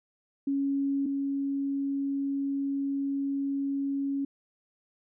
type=tone pair in turn; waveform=sine; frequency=277.2 / 277.2 Hz; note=C#4 / C#4; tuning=0 / 0 cents; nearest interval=unison; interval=0 cents; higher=neither; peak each=-25 / -27 dBFS; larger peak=first; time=0.47-1.06 / 1.06-4.25 s; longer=second; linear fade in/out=5 ms; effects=none